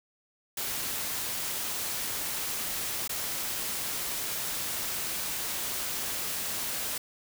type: noise with dropouts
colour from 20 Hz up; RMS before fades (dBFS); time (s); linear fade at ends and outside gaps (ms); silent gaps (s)
white; -33; 0.57-6.98; 5; 3.078-3.093
effects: none